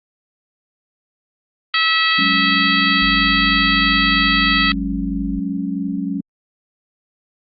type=harmonic tone; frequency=650 Hz; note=E5; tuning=24 cents flat; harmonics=2 / 3 / 4 / 5 / 6 / 7; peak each=-20 / -18 / -21 / -21 / -23 / -24 dBFS; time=1.74-4.72 s; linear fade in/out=2 ms
type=chord; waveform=sine; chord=F# suspended second; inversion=none; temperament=just; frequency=185 / 208.1 / 277.5 Hz; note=F#3 / G#3 / C#4; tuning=0 / +4 / +2 cents; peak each=-24 / -25 / -23 dBFS; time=2.18-6.21 s; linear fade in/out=10 ms
type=tone; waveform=sine; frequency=50.2 Hz; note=G1; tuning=42 cents sharp; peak=-26 dBFS; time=3.01-5.4 s; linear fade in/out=10 ms
effects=Opus 32 kbps